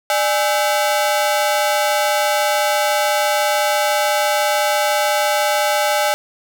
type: ring-modulated tone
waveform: sawtooth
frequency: 714 Hz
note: F5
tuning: 38 cents sharp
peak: -8 dBFS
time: 0.1-6.14 s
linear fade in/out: 0 ms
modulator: 117 Hz
effects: none